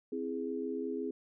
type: chord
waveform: sine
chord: C augmented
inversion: none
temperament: equal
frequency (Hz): 261.6 / 329.6 / 415.3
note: C4 / E4 / G#4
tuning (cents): 0 / 0 / 0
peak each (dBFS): -38 / -40 / -37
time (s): 0.12-1.11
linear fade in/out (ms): 5
effects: none